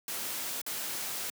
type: noise with dropouts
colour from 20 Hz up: white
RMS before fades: -36 dBFS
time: 0.08-1.3 s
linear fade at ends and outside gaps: 1 ms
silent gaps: 0.615-0.664 s
effects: high-pass 150 Hz 12 dB/octave